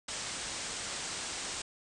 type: low-pass noise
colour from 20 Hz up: white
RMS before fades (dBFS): -39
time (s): 0.08-1.62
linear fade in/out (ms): 5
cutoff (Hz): 8900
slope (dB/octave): 96
effects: none